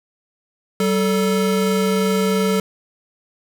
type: tone pair together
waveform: square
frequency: 191.72 / 439.7 Hz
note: G3 / A4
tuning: -38 / -1 cents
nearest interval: octave + major second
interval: 1437 cents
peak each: -19 / -20 dBFS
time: 0.8-2.6 s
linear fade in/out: 2 ms
effects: none